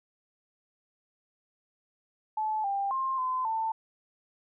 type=tone with pitch steps; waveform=sine; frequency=865 / 794 / 1059 / 1025 / 891 Hz; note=A5 / G5 / C6 / C6 / A5; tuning=-30 / +22 / +21 / -36 / +22 cents; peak=-27 dBFS; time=2.37-3.72 s; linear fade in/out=5 ms; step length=270 ms; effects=none